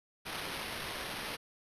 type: noise with sample-and-hold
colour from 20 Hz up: violet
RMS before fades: -40 dBFS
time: 0.25-1.37 s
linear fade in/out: 20 ms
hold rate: 7350 Hz
effects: resampled to 32000 Hz